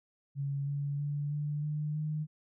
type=tone with pitch steps; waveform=sine; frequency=140 / 142.53 / 145.1 / 147.73 / 150.4 / 153.11 Hz; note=C#3 / C#3 / D3 / D3 / D3 / D#3; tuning=+18 / +49 / -21 / +11 / +42 / -28 cents; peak=-31 dBFS; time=0.35-2.27 s; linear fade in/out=50 ms; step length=320 ms; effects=none